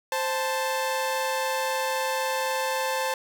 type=tone pair together; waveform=sawtooth; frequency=523.3 / 880.1 Hz; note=C5 / A5; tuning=0 / 0 cents; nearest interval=major sixth; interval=900 cents; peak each=-24 dBFS; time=0.12-3.14 s; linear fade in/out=2 ms; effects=none